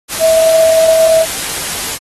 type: tone in noise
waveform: sine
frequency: 648 Hz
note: E5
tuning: 30 cents flat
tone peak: -6 dBFS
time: 0.19-1.26 s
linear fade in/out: 50 ms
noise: white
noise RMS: -19 dBFS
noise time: 0.08-1.99 s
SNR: +10 dB
effects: AAC 32 kbps